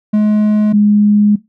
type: tone pair in turn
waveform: triangle / sine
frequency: 211.5 / 207.6 Hz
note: G#3 / G#3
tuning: +32 / 0 cents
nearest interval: unison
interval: 32 cents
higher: first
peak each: -6 dBFS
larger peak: neither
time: 0.13-0.73 / 0.73-1.36 s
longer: second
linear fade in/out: 10 ms
effects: noise-tail reverb RT60 0.2 s tail -19 dB re dry